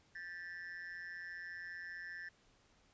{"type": "tone with amplitude modulation", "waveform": "triangle", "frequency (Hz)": 1760, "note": "A6", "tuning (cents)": 0, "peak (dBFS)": -39, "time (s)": [0.15, 2.29], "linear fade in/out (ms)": 5, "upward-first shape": "sine", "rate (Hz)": 175, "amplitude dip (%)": 95, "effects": ["pink hiss -70 dBFS RMS until 2.93 s", "resampled to 16000 Hz"]}